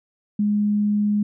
sine tone, 207.7 Hz, G#3, in tune, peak -17 dBFS, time 0.39-1.23 s, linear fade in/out 5 ms, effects none

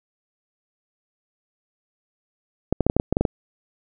clicks, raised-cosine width 2 ms, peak -5 dBFS, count 10, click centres 2.726 / 2.807 / 2.866 / 2.899 / 2.966 / 2.999 / 3.126 / 3.169 / 3.21 / 3.252 s, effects none

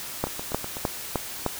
two click trains, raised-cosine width 1 ms, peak -19 / -9 dBFS, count 5 / 5, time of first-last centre 0.27-0.769 / 0.24-1.463 s, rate 8.02 / 3.27 Hz, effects white hiss -36 dBFS RMS until 1.59 s

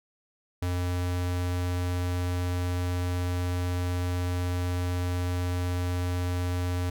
square tone, 89.2 Hz, F2, 37 cents sharp, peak -27 dBFS, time 0.62-6.9 s, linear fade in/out 5 ms, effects none

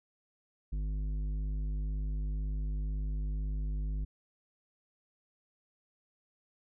triangle tone with tanh clipping, 51 Hz, G#1, 31 cents flat, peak -33 dBFS, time 0.72-4.05 s, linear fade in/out 10 ms, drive 14 dB, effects none

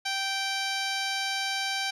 10% pulse tone with low-pass filter, 780 Hz, G5, 9 cents flat, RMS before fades -30 dBFS, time 0.05-1.91 s, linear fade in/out 10 ms, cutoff 7100 Hz, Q 1.6, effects none

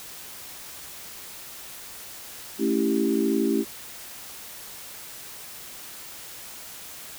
sine chord, A dominant seventh, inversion none, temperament equal, 220 / 277.2 / 329.6 / 392 Hz, A3 / C#4 / E4 / G4, 0 / 0 / 0 / 0 cents, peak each -26 dBFS, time 2.58-3.65 s, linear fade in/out 50 ms, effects white hiss -41 dBFS RMS until 7.18 s

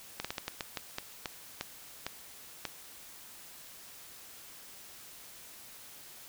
slowing click train, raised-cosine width 0.2 ms, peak -17 dBFS, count 12, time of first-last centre 0.2-2.653 s, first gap 46 ms, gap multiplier 1.29, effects white hiss -51 dBFS RMS until 6.28 s

